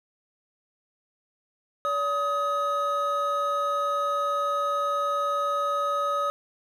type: tone pair together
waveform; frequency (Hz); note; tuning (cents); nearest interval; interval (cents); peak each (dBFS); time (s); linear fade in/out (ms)
triangle; 572.2 / 1261; D5 / D#6; -45 / +23; octave + major second; 1368; -27 / -23; 1.85-6.3; 0
effects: none